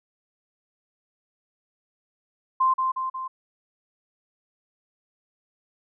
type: tone with echo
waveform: sine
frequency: 1044 Hz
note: C6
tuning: 4 cents flat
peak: -17 dBFS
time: 2.6-2.74 s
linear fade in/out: 10 ms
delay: 180 ms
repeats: 3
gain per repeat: -4 dB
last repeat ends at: 3.28 s
effects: none